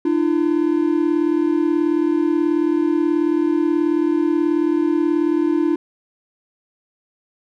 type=tone pair together; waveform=triangle; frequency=301 / 339.5 Hz; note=D4 / F4; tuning=+43 / -49 cents; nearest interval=major second; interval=208 cents; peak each=-16 dBFS; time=0.05-5.76 s; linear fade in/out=5 ms; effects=none